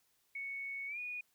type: tone with pitch glide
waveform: sine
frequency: 2217 to 2460 Hz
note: C#7 to D#7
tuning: 0 to -20 cents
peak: -39 dBFS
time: 0.35-1.21 s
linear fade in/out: 5 ms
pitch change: +180 cents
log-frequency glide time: 0.87-0.99 s
effects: white hiss -75 dBFS RMS until 1.34 s